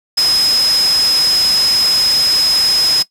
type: tone in noise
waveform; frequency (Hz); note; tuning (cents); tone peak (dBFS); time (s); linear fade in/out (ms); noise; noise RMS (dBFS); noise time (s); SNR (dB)
sine; 5090; D#8; +39; -9; 0.17-3.03; 10; white; -20; 0.17-3.03; +8
effects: noise-tail reverb RT60 0.1 s tail -19 dB re dry + low-pass 11000 Hz 12 dB/octave